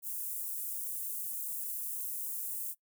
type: high-pass noise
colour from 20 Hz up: white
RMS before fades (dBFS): -38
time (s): 0.02-2.75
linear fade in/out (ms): 50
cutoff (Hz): 9100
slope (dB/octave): 24
effects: noise-tail reverb RT60 0.1 s tail -20 dB re dry